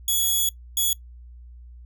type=tone pair in turn; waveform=5% pulse; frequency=3374 / 3374 Hz; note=G#7 / G#7; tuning=+27 / +27 cents; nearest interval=unison; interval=0 cents; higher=neither; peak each=-12 dBFS; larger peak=neither; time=0.08-0.49 / 0.77-0.93 s; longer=first; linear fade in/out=2 ms; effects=noise-tail reverb RT60 0.1 s tail -21 dB re dry + added 60 Hz sine -41 dBFS peak until 1.85 s